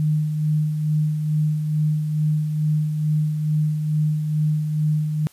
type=tone with tremolo; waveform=sine; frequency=152.8 Hz; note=D#3; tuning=31 cents flat; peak=-16 dBFS; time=0-5.27 s; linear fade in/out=0 ms; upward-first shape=sine; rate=2.3 Hz; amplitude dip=45%; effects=white hiss -53 dBFS RMS until 5.32 s + resampled to 32000 Hz